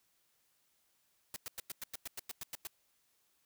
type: noise bursts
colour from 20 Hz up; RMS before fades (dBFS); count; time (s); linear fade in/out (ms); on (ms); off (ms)
white; -42; 12; 1.34-2.671; 2; 22; 97
effects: white hiss -75 dBFS RMS until 3.45 s